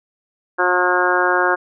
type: harmonic tone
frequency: 180 Hz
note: F#3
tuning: 47 cents flat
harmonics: 2 / 3 / 4 / 5 / 6 / 7 / 8 / 9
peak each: -21 / -23 / -23 / -23 / -22 / -25 / -20 / -21 dBFS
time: 0.58-1.56 s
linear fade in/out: 20 ms
effects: none